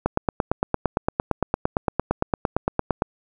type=click train; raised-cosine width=1 ms; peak=-5 dBFS; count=27; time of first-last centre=0.06-3.021 s; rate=8.78 Hz; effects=none